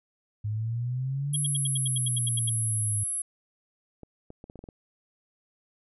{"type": "exponential two-way sweep", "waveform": "sine", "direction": "up then down", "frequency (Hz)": [103.83, 146.83, 103.83], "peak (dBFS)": -27, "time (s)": [0.44, 3.04], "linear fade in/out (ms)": 10, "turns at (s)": 1.35}
{"type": "tone", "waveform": "sine", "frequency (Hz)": 10880, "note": "F9", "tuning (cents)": -46, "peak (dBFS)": -28, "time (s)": [1.33, 3.22], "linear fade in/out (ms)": 5}
{"type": "tone bursts", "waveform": "sine", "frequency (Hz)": 3299, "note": "G#7", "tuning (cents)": -12, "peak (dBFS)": -29, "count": 12, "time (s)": [1.34, 2.495], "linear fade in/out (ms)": 5, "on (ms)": 22, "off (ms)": 81}
{"type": "clicks", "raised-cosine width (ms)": 2, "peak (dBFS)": -30, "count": 8, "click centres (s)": [4.033, 4.304, 4.441, 4.499, 4.557, 4.591, 4.64, 4.688]}
{"effects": []}